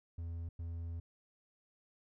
triangle tone bursts at uneven times, 84 Hz, E2, 33 cents sharp, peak -37 dBFS, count 2, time 0.18-0.49 / 0.59-1 s, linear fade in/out 5 ms, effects none

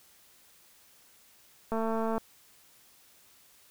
click train, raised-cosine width 1 ms, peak -19 dBFS, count 104, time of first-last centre 1.72-2.18 s, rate 224 Hz, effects white hiss -60 dBFS RMS until 3.7 s

